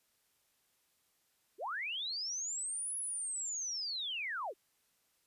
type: linear two-way sweep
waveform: sine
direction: up then down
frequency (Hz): 311.1 to 10548 to 311.1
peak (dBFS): -36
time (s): 1.58-4.54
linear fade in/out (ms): 50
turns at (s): 2.97
effects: white hiss -75 dBFS RMS until 5.26 s + resampled to 32000 Hz

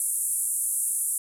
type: band-pass noise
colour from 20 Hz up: white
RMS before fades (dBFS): -27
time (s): 0-1.18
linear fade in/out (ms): 2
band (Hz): 8600 to 11000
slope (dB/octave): 48
effects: none

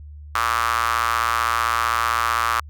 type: tone with high-pass filter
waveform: sawtooth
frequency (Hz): 115.6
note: A#2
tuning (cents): -14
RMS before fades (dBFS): -21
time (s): 0.35-2.6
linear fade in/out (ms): 0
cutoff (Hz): 1200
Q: 5.6
effects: added 74 Hz sine -36 dBFS peak until 2.69 s

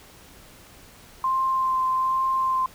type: tone with vibrato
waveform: sine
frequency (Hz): 1046.5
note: C6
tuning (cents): 0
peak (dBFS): -20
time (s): 1.24-2.66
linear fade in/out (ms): 2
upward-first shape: sine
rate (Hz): 1.2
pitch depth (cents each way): 12
effects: pink hiss -49 dBFS RMS until 2.74 s

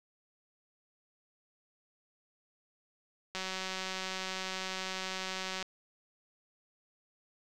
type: click train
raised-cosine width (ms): 0.2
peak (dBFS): -20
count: 429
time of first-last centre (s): 3.35-5.627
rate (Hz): 188
effects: none

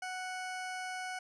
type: tone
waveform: 20% pulse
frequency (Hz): 740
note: F#5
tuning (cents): 0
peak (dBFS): -33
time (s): 0.02-1.19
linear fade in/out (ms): 5
effects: resampled to 22050 Hz

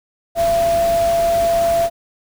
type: tone in noise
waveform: sine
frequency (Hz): 676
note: E5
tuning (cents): +43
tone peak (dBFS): -13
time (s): 0.35-1.9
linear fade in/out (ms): 50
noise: pink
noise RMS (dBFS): -28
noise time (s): 0.35-1.9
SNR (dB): +12
effects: none

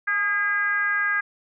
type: tone with frequency modulation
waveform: sine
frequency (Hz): 1628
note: G#6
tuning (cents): -35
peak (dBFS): -20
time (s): 0.07-1.21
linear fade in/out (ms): 10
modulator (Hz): 390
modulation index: 0.78
effects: none

